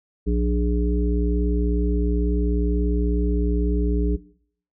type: harmonic tone with a mistuned harmonic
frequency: 59.3 Hz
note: A#1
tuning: 30 cents sharp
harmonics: 1 / 3 / 5 / 7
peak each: -20 / -25 / -27 / -28 dBFS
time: 0.26-4.17 s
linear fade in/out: 20 ms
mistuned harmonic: 3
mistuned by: +21 cents
effects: noise-tail reverb RT60 0.6 s tail -19 dB re dry